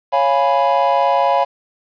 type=chord; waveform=triangle; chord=C# dominant seventh; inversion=none; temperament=equal with one note detuned; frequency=554.4 / 694.8 / 830.6 / 987.8 Hz; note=C#5 / E#5 / G#5 / B5; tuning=0 / -9 / 0 / 0 cents; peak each=-16 dBFS; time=0.12-1.45 s; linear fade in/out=20 ms; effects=resampled to 11025 Hz + 7-bit